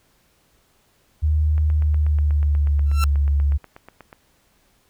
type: tone with pitch glide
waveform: sine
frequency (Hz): 76.4 to 71.28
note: D#2 to C#2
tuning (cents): -31 to +49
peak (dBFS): -15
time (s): 1.22-3.58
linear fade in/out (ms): 20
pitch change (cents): -120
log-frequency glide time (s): 1.67-3.04
type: click train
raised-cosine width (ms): 0.5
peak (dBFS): -25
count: 22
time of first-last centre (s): 1.58-4.129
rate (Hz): 8.24
type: tone with exponential growth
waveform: sawtooth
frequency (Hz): 1347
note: E6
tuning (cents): +37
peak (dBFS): -16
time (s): 2.86-3.04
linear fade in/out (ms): 0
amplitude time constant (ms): 39
effects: pink hiss -61 dBFS RMS until 4.89 s